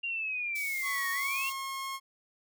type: linear two-way sweep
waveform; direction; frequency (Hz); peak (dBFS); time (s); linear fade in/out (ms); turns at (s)
sine; down then up; 2794 to 1832 to 2794; -31; 0.03-1.5; 10; 1.11
type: high-pass noise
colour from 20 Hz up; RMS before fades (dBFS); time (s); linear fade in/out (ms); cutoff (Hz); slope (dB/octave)
white; -42; 0.55-1.53; 10; 4100; 24
type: tone with pitch glide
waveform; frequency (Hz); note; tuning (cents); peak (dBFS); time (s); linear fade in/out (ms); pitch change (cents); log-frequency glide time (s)
sawtooth; 1108.7 to 1079.6; C#6 to C#6; 0 to -46; -31; 0.82-2; 50; -46; 1.18-1.48
effects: none